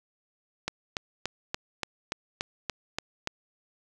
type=click train; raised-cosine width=0.2 ms; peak=-12 dBFS; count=10; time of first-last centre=0.68-3.274 s; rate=3.47 Hz; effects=none